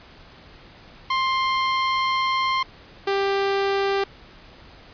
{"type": "tone pair in turn", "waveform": "sawtooth", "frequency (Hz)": [1053, 394.4], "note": ["C6", "G4"], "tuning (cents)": [11, 11], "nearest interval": "octave + perfect fourth", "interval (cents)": 1700, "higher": "first", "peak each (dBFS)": -16, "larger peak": "neither", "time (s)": [[1.1, 2.63], [3.07, 4.04]], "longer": "first", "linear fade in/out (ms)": 5, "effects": ["pink hiss -47 dBFS RMS until 4.93 s", "resampled to 11025 Hz"]}